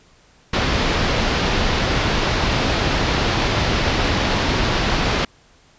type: low-pass noise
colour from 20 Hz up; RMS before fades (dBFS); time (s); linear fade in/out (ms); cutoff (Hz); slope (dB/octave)
pink; -19; 0.53-5.25; 5; 5000; 24
effects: pink hiss -53 dBFS RMS until 5.78 s + resampled to 16000 Hz